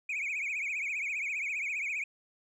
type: tone with vibrato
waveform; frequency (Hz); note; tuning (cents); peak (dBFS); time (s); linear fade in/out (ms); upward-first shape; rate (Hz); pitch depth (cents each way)
sine; 2349; D7; 0; -29; 0.09-2.04; 5; triangle; 15; 170
effects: tanh soft clip ceiling -30 dBFS